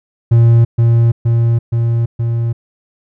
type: tone with echo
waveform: triangle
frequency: 116.54 Hz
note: A#2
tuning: in tune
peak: -3 dBFS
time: 0.31-0.65 s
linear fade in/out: 10 ms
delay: 470 ms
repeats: 4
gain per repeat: -2 dB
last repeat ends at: 2.53 s
effects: none